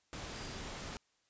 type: tone in noise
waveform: sine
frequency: 4784 Hz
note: D8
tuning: 31 cents sharp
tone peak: -55 dBFS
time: 0.35-0.58 s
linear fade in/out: 0 ms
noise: pink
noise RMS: -44 dBFS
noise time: 0.13-0.97 s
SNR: -14 dB
effects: white hiss -75 dBFS RMS until 1.29 s + resampled to 16000 Hz